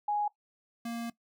sine / square tone pair in turn, 830.6 / 233.1 Hz, G#5 / A#3, 0 / 0 cents, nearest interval octave + minor seventh, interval 2200 cents, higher first, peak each -27 / -35 dBFS, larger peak first, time 0.08-0.28 / 0.85-1.1 s, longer second, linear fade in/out 5 ms, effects noise-tail reverb RT60 0.1 s tail -18 dB re dry

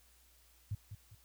sine tone with echo, 102.8 Hz, G#2, 17 cents flat, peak -34 dBFS, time 0.71-0.75 s, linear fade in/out 5 ms, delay 200 ms, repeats 2, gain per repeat -9 dB, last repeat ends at 1.15 s, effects added 60 Hz sine -67 dBFS peak until 1.24 s + white hiss -67 dBFS RMS until 1.24 s

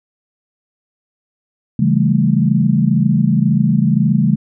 sine chord, A dominant seventh, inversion first, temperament just, 137.5 / 165 / 198 / 220 Hz, C#3 / E3 / G3 / A3, -14 / +2 / +18 / 0 cents, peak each -16 dBFS, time 1.79-4.36 s, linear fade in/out 5 ms, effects none

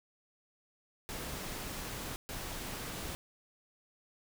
pink noise bursts at uneven times, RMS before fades -41 dBFS, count 2, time 1.09-2.16 / 2.29-3.15 s, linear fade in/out 0 ms, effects none

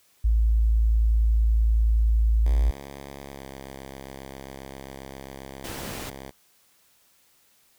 sine tone, 55.3 Hz, A1, 9 cents sharp, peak -17 dBFS, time 0.24-2.71 s, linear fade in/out 10 ms
5% pulse tone with pitch glide, 69.3 to 67.48 Hz, C#2 to C#2, 0 to -46 cents, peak -27 dBFS, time 2.45-6.31 s, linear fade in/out 10 ms, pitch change -46 cents, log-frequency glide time 3.32-3.43 s
pink noise, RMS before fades -36 dBFS, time 5.64-6.1 s, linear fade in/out 5 ms
effects white hiss -62 dBFS RMS until 7.78 s

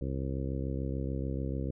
harmonic tone, 66.8 Hz, C2, 36 cents sharp, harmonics 1 / 2 / 3 / 4 / 5 / 6 / 7 / 8, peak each -35 / -36 / -41 / -40 / -42 / -47 / -44 / -46 dBFS, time 0.01-1.71 s, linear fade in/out 5 ms, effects none

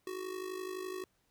square tone with amplitude modulation, 372 Hz, F#4, 9 cents sharp, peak -36 dBFS, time 0.07-1.04 s, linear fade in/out 2 ms, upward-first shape sine, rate 51.8 Hz, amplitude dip 70%, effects pink hiss -75 dBFS RMS until 1.3 s

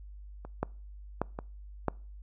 clicks, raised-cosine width 1 ms, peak -29 / -15 / -14 / -22 / -13 dBFS, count 5, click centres 0.45 / 0.63 / 1.216 / 1.389 / 1.883 s, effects noise-tail reverb RT60 0.4 s tail -25 dB re dry + added 50 Hz sine -44 dBFS peak until 2.22 s

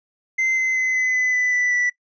triangle tone with pitch steps, 2072 / 2056 / 2041 / 2026 / 2011 / 1995.6 / 1980.7 / 1965.9 Hz, C7 / C7 / C7 / B6 / B6 / B6 / B6 / B6, -17 / -31 / -44 / +44 / +31 / +17 / +5 / -8 cents, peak -16 dBFS, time 0.38-1.9 s, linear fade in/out 10 ms, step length 190 ms, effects noise-tail reverb RT60 0.1 s tail -20 dB re dry + resampled to 16000 Hz

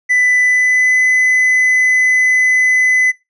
triangle tone with pitch glide, 1994 to 2014 Hz, B6 to B6, +16 to +33 cents, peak -8 dBFS, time 0.09-3.12 s, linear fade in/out 20 ms, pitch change +17 cents, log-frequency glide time 0.41-1.01 s, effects noise-tail reverb RT60 0.2 s tail -18 dB re dry + resampled to 24000 Hz

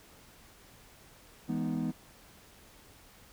triangle chord, E major seventh, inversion none, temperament equal, 164.81 / 207.7 / 246.9 / 311.1 Hz, E3 / G#3 / B3 / D#4, 0 / 0 / 0 / 0 cents, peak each -33 / -34 / -31 / -36 dBFS, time 1.48-1.92 s, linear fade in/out 20 ms, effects tanh soft clip ceiling -22 dBFS + pink hiss -57 dBFS RMS until 3.32 s

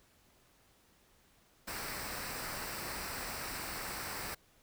pink noise with comb filter, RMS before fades -41 dBFS, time 1.67-4.35 s, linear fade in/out 10 ms, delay 0.3 ms, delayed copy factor -0.55, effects pink hiss -67 dBFS RMS until 4.62 s

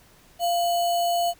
sine tone with sample-and-hold, 693 Hz, F5, 14 cents flat, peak -20 dBFS, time 0.39-1.34 s, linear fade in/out 50 ms, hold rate 3675 Hz, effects pink hiss -55 dBFS RMS until 1.39 s

